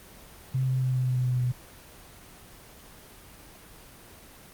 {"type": "tone with pitch steps", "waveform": "sine", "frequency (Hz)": [130.9, 129.77, 128.65, 127.54, 126.44, 125.35, 124.27], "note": ["C3", "C3", "C3", "C3", "B2", "B2", "B2"], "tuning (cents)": [1, -14, -29, -44, 41, 26, 11], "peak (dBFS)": -23, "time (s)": [0.54, 1.52], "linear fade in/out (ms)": 10, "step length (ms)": 140, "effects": ["pink hiss -49 dBFS RMS until 4.53 s", "Opus 24 kbps"]}